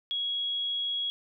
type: tone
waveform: sine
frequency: 3322 Hz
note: G#7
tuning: in tune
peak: -28 dBFS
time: 0.11-1.1 s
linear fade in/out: 0 ms
effects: none